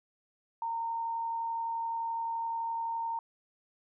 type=tone with amplitude modulation; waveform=sine; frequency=918 Hz; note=A#5; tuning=27 cents flat; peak=-30 dBFS; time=0.62-3.19 s; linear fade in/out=2 ms; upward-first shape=sine; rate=71.7 Hz; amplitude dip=25%; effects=none